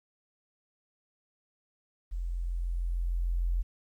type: tone with level ramp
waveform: sine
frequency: 43.29 Hz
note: F1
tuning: 14 cents flat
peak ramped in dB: -31 to -25 dBFS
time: 2.11-3.63 s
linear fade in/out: 20 ms
effects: 11-bit